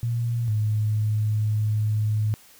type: tone pair in turn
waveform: sine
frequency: 117.7 / 107.11 Hz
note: A#2 / A2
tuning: +17 / -46 cents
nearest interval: major second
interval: 163 cents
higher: first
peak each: -22 / -20 dBFS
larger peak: second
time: 0.03-0.48 / 0.48-2.34 s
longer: second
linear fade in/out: 0 ms
effects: white hiss -52 dBFS RMS until 2.59 s